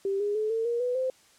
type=tone with pitch steps; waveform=sine; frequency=392.6 / 411.2 / 430.6 / 451 / 472.3 / 494.6 / 518 Hz; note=G4 / G#4 / A4 / A4 / A#4 / B4 / C5; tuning=+3 / -17 / -37 / +43 / +23 / +3 / -17 cents; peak=-25 dBFS; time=0.05-1.1 s; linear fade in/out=2 ms; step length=150 ms; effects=white hiss -59 dBFS RMS until 1.38 s + low-pass 9000 Hz 12 dB/octave